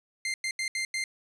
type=tone bursts at uneven times; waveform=sawtooth; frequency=2093 Hz; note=C7; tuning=in tune; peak=-25 dBFS; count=5; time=0.25-0.34 / 0.44-0.51 / 0.59-0.68 / 0.75-0.85 / 0.94-1.04 s; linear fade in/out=2 ms; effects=resampled to 24000 Hz